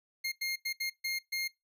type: tone bursts at uneven times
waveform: 25% pulse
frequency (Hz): 2130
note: C7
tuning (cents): +30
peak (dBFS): -28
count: 6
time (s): 0.24-0.32 / 0.41-0.56 / 0.65-0.73 / 0.8-0.9 / 1.04-1.19 / 1.32-1.48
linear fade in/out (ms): 10
effects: noise-tail reverb RT60 0.2 s tail -24 dB re dry